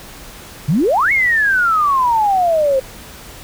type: exponential two-way sweep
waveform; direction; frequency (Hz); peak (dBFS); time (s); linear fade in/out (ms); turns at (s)
sine; up then down; 131.4 to 2217 to 518; -11; 0.68-2.8; 10; 1.12
effects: pink hiss -36 dBFS RMS until 3.43 s